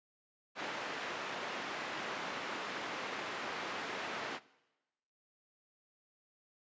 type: band-pass noise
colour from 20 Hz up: white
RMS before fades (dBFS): -41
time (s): 0.55-4.4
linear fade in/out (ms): 50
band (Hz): 230 to 2000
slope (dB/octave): 12
effects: noise-tail reverb RT60 1.0 s tail -20 dB re dry + resampled to 16000 Hz